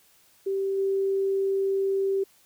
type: tone with level steps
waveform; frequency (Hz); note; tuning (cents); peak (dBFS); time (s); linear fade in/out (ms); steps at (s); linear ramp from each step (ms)
sine; 389.6; G4; -11; -24 / -22; 0.46-2.24; 10; 0.77; 20
effects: white hiss -60 dBFS RMS until 2.45 s